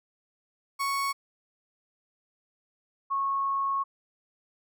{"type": "tone pair in turn", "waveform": ["35% pulse", "sine"], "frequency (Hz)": [1108.7, 1097.9], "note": ["C#6", "C#6"], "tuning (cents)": [0, -17], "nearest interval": "unison", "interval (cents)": 17, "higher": "first", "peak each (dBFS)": -25, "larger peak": "neither", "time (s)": [[0.79, 1.13], [3.1, 3.84]], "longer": "second", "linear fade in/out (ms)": 20, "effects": []}